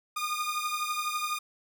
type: beating tone pair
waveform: sawtooth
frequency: 1216 / 1228 Hz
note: D#6 / D#6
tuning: -40 / -23 cents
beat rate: 12 Hz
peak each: -28 / -30 dBFS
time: 0.16-1.39 s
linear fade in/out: 10 ms
effects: none